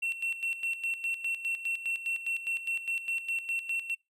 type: tone with tremolo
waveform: triangle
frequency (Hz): 2713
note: E7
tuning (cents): +49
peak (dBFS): -27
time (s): 0.02-3.95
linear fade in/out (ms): 10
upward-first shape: square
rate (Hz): 4.9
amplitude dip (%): 70
effects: noise-tail reverb RT60 0.2 s tail -22 dB re dry + resampled to 32000 Hz